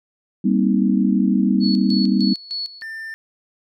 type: chord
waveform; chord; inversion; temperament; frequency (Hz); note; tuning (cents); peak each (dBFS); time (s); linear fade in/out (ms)
sine; C minor seventh; second; just; 196.22 / 235.5 / 261.6 / 314; G3 / Bb3 / C4 / Eb4; +2 / +18 / 0 / +16; -17 / -20 / -21 / -23; 0.44-2.34; 10
type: tone with tremolo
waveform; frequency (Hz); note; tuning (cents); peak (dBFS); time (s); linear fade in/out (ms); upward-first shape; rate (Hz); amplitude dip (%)
sine; 4400; C#8; -14; -23; 1.6-2.83; 50; square; 3.3; 80
type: tone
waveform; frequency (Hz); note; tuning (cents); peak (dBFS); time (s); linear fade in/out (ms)
triangle; 1790; A6; +29; -27; 2.82-3.14; 0
effects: none